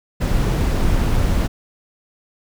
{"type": "noise", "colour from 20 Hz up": "brown", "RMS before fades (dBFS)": -17, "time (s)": [0.2, 1.48], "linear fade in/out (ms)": 20, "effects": []}